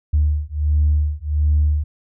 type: beating tone pair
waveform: sine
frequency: 74.3 / 75.7 Hz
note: D2 / D#2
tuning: +21 / -47 cents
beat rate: 1.4 Hz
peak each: -17 dBFS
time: 0.13-1.84 s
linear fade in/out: 10 ms
effects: tanh soft clip ceiling -8 dBFS